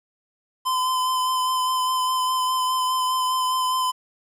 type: tone with vibrato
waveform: square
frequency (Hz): 1023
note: C6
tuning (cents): -39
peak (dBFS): -21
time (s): 0.65-3.92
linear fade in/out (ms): 20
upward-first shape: sine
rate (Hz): 4.9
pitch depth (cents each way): 15
effects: resampled to 32000 Hz + 9-bit